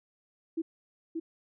sine tone with echo, 327 Hz, E4, 14 cents flat, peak -28 dBFS, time 0.57-0.62 s, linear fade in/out 10 ms, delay 580 ms, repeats 1, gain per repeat -3 dB, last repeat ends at 1.2 s, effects none

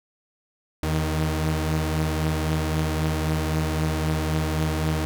sawtooth tone pair together, 79.69 / 155.56 Hz, D#2 / D#3, +42 / 0 cents, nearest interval octave, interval 1158 cents, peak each -21 dBFS, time 0.83-5.05 s, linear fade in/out 0 ms, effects none

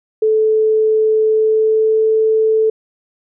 sine tone with pitch glide, 435.8 to 439.3 Hz, A4 to A4, -17 to -3 cents, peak -10 dBFS, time 0.22-2.7 s, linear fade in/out 5 ms, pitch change +14 cents, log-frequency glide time 1.26-2.08 s, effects none

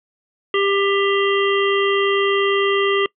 harmonic tone, 396.8 Hz, G4, 21 cents sharp, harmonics 1 / 3 / 5 / 7 / 8, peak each -17 / -22 / -24 / -25 / -26 dBFS, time 0.54-3.06 s, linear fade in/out 2 ms, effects noise-tail reverb RT60 0.1 s tail -24 dB re dry

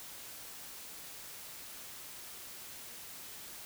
silence, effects white hiss -48 dBFS RMS until 3.65 s

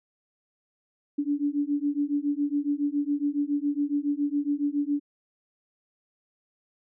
sine beating tone pair, 285.3 / 292.5 Hz, C#4 / D4, +50 / -7 cents, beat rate 7.2 Hz, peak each -27 dBFS, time 1.18-5 s, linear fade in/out 10 ms, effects none

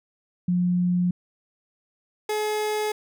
sine / 30% pulse tone pair in turn, 178.2 / 425 Hz, F3 / G#4, +35 / +40 cents, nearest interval octave + minor third, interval 1505 cents, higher second, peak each -19 / -21 dBFS, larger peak first, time 0.48-1.11 / 2.29-2.92 s, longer neither, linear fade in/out 5 ms, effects none

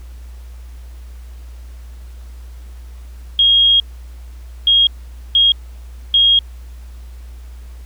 sine tone bursts at uneven times, 3262 Hz, G#7, 32 cents flat, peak -8 dBFS, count 4, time 3.39-3.8 / 4.67-4.87 / 5.35-5.52 / 6.14-6.39 s, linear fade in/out 2 ms, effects added 60 Hz sine -31 dBFS peak until 7.85 s + pink hiss -50 dBFS RMS until 7.85 s

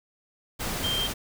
sine tone in noise, 3165 Hz, G7, 16 cents sharp, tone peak -26 dBFS, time 0.83-1.08 s, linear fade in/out 20 ms, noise pink, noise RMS -31 dBFS, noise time 0.59-1.14 s, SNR +2 dB, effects none

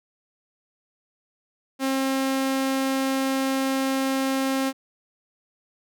sawtooth tone, 267.5 Hz, C4, 38 cents sharp, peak -18 dBFS, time 1.79-4.73 s, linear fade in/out 50 ms, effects none

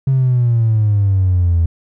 triangle exponential sweep, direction down, 136 to 82 Hz, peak -7 dBFS, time 0.07-1.66 s, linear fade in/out 5 ms, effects tanh soft clip ceiling -7 dBFS

